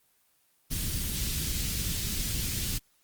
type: band-stop noise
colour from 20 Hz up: pink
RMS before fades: -31 dBFS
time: 0.7-2.79 s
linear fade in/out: 20 ms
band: 190 to 3300 Hz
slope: 12 dB/octave
effects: white hiss -68 dBFS RMS until 3.03 s + Opus 24 kbps